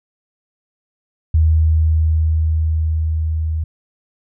sine tone with level ramp, 79.3 Hz, D#2, 33 cents sharp, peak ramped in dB -9 to -17 dBFS, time 1.34-3.64 s, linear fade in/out 5 ms, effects none

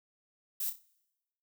violet noise with echo, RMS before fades -34 dBFS, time 0.6-0.7 s, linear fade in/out 5 ms, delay 30 ms, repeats 4, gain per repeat -9 dB, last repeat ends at 0.82 s, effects noise-tail reverb RT60 1.0 s tail -24 dB re dry

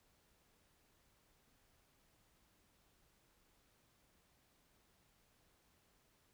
silence, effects pink hiss -74 dBFS RMS until 6.33 s

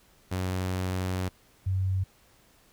sawtooth / sine tone pair in turn, 92.5 / 94.55 Hz, F#2 / F#2, 0 / +38 cents, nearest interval unison, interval 38 cents, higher second, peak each -24 / -24 dBFS, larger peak neither, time 0.31-1.29 / 1.66-2.04 s, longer first, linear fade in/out 10 ms, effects pink hiss -61 dBFS RMS until 2.72 s

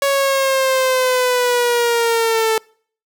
sawtooth linear sweep, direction down, 558 to 440 Hz, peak -10 dBFS, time 0.02-2.58 s, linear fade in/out 2 ms, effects noise-tail reverb RT60 0.5 s tail -26 dB re dry

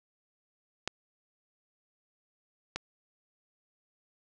clicks, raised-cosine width 0.2 ms, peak -14 / -16 dBFS, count 2, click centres 0.876 / 2.76 s, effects resampled to 24000 Hz + 8-bit

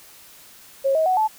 sine tone with pitch steps, 544 / 635.8 / 743.1 / 868.5 Hz, C#5 / D#5 / F#5 / A5, -33 / +37 / +7 / -23 cents, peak -16 dBFS, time 0.84-1.28 s, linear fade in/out 20 ms, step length 110 ms, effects white hiss -47 dBFS RMS until 1.38 s

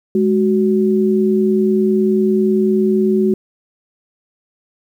sine tone pair together, 209.2 / 373.1 Hz, G#3 / F#4, +13 / +14 cents, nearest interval minor seventh, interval 1001 cents, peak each -14 dBFS, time 0.15-3.34 s, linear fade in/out 2 ms, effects 8-bit

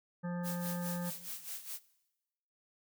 harmonic tone, 175.4 Hz, F3, 8 cents sharp, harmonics 1 / 3 / 5 / 7 / 9 / 10, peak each -35 / -45 / -49 / -52 / -54 / -55 dBFS, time 0.23-1.11 s, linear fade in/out 20 ms
blue noise with tremolo, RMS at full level -41 dBFS, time 0.43-1.8 s, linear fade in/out 50 ms, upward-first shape sine, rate 4.8 Hz, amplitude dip 75%
effects noise-tail reverb RT60 1.0 s tail -20 dB re dry

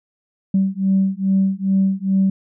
sine beating tone pair, 191.6 / 194 Hz, G3 / G3, -39 / -18 cents, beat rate 2.4 Hz, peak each -17 dBFS, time 0.54-2.3 s, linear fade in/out 5 ms, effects tanh soft clip ceiling -8 dBFS

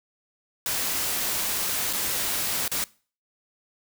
white noise with dropouts, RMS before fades -27 dBFS, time 0.66-2.84 s, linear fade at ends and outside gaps 1 ms, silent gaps 1.929-1.933 / 2.679-2.716 s, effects noise-tail reverb RT60 0.4 s tail -22 dB re dry

